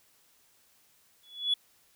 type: tone with exponential growth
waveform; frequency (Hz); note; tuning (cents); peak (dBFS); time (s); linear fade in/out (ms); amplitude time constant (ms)
sine; 3403; G#7; +41; -20; 1.23-1.54; 5; 66
effects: tanh soft clip ceiling -18 dBFS + white hiss -65 dBFS RMS until 1.95 s